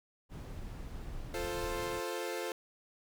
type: noise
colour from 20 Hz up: brown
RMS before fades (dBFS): -43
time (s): 0.29-2.01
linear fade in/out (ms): 50
type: chord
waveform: sawtooth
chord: F major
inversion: none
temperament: equal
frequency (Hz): 349.2 / 440 / 523.3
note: F4 / A4 / C5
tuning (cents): 0 / 0 / 0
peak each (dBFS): -36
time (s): 1.34-2.52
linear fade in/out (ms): 2
effects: none